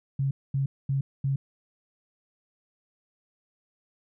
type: tone bursts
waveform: sine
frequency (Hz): 136.9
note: C#3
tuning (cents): -21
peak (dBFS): -23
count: 4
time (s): 0.19-1.36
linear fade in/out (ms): 5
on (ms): 120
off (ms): 230
effects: none